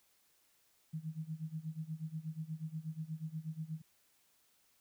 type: tone with tremolo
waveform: sine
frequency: 158.3 Hz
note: D#3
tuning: 30 cents sharp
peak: -36 dBFS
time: 0.93-3.82 s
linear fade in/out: 10 ms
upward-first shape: sine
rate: 8.3 Hz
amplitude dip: 90%
effects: white hiss -72 dBFS RMS until 4.8 s